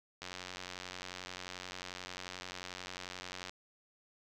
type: click train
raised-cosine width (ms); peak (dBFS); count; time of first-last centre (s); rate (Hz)
0.2; -25; 300; 0.22-3.495; 91.3
effects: none